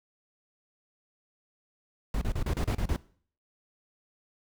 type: noise bursts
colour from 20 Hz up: brown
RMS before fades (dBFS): -28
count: 8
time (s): 2.14-2.963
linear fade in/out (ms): 2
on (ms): 74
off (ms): 33
effects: noise-tail reverb RT60 0.5 s tail -19 dB re dry